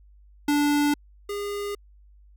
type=tone pair in turn; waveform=square; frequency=291.6 / 407.5 Hz; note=D4 / G#4; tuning=-12 / -33 cents; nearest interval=tritone; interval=579 cents; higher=second; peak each=-20 / -29 dBFS; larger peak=first; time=0.48-0.94 / 1.29-1.75 s; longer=neither; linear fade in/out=5 ms; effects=added 50 Hz sine -50 dBFS peak until 2.36 s